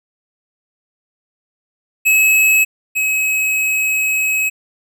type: tone pair in turn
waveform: square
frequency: 2575 / 2557 Hz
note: E7 / D#7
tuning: -41 / +47 cents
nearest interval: unison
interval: 12 cents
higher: first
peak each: -10 / -15 dBFS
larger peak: first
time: 2.05-2.65 / 2.95-4.5 s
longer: second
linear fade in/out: 20 ms
effects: none